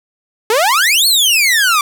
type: exponential two-way sweep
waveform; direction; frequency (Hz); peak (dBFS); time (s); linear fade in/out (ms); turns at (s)
sawtooth; up then down; 415.3 to 4435 to 1149; -6; 0.5-1.81; 2; 1.07
effects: none